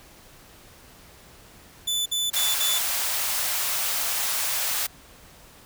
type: tone bursts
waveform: sawtooth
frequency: 3494 Hz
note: A7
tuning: 13 cents flat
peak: -20 dBFS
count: 4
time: 1.87-2.789 s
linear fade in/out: 10 ms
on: 190 ms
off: 53 ms
type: high-pass noise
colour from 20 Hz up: white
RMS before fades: -26 dBFS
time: 2.33-4.87 s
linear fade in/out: 10 ms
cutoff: 580 Hz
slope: 24 dB/octave
effects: pink hiss -50 dBFS RMS until 5.65 s